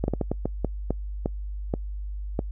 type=slowing click train; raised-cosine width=2 ms; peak=-11 dBFS; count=11; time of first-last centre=0.04-2.391 s; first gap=41 ms; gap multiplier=1.36; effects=noise-tail reverb RT60 0.1 s tail -26 dB re dry + added 50 Hz sine -30 dBFS peak until 2.51 s